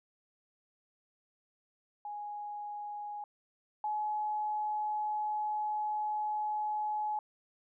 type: tone pair in turn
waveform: sine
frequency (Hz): 830.6 / 847.6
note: G#5 / G#5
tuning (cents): 0 / +35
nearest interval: unison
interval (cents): 35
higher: second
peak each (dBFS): -38 / -31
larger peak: second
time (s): 2.05-3.24 / 3.84-7.19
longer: second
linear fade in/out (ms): 2
effects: none